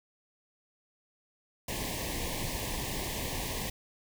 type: band-stop noise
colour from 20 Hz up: pink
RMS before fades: -35 dBFS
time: 1.68-3.7 s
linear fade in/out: 5 ms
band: 1100 to 1700 Hz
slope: 96 dB/octave
effects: none